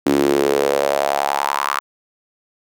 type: tone with high-pass filter sweep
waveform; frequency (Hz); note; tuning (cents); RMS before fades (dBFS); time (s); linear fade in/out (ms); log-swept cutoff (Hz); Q
sawtooth; 70.4; C#2; +27; -18; 0.06-1.8; 5; 290 to 1200; 4.3
effects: none